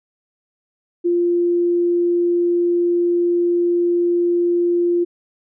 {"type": "tone", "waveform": "sine", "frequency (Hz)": 347.8, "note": "F4", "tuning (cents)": -7, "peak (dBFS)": -14, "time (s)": [1.04, 5.05], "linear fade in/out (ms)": 20, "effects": []}